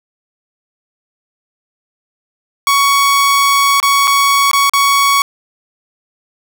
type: tone with dropouts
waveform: sawtooth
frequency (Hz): 1118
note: C#6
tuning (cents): +14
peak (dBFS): -5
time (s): 2.67-5.22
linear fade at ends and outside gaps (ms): 1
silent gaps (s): 3.801-3.828 / 4.073-4.077 / 4.514-4.532 / 4.696-4.735
effects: none